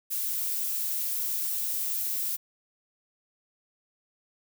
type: noise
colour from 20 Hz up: violet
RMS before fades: -30 dBFS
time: 0.1-2.37 s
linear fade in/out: 20 ms
effects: none